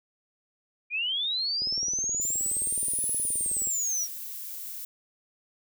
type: linear two-way sweep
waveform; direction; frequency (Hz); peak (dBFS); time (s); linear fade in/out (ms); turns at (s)
sine; up then down; 2369 to 10280 to 5530; -26; 0.9-4.08; 50; 3.13
type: click train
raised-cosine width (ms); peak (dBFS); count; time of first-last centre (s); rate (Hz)
2; -31; 40; 1.62-3.673; 19
type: noise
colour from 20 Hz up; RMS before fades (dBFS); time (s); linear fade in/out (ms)
violet; -38; 2.21-4.85; 2
effects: none